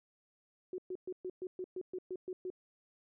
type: tone bursts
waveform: sine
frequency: 367.9 Hz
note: F#4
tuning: 10 cents flat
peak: -37 dBFS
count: 11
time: 0.73-2.502 s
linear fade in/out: 2 ms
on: 52 ms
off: 120 ms
effects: none